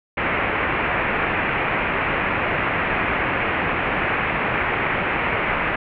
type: low-pass noise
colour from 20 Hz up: white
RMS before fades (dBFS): -22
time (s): 0.17-5.76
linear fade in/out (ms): 5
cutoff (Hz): 2500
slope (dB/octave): 48
effects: none